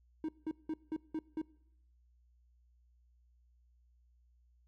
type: tone bursts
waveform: triangle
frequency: 314.7 Hz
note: D#4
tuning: 20 cents sharp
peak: -32 dBFS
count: 6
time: 0.24-1.416 s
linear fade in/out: 2 ms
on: 46 ms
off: 180 ms
effects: noise-tail reverb RT60 0.8 s tail -22 dB re dry + added 60 Hz sine -65 dBFS peak until 4.67 s